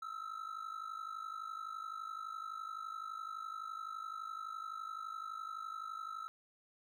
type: ring-modulated tone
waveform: triangle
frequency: 1313 Hz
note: E6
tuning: 7 cents flat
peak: -37 dBFS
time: 0.02-6.28 s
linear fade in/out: 0 ms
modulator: 25.9 Hz
effects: none